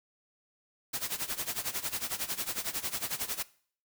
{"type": "noise with tremolo", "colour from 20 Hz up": "white", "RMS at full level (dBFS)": -32, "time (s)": [0.93, 3.43], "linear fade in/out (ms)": 10, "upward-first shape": "sine", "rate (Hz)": 11, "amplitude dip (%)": 85, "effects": ["noise-tail reverb RT60 0.5 s tail -20 dB re dry"]}